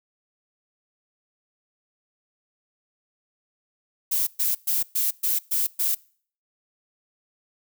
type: noise bursts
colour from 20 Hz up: violet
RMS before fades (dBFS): -23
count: 7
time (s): 4.11-5.95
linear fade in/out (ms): 10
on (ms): 160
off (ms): 120
effects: noise-tail reverb RT60 0.5 s tail -24 dB re dry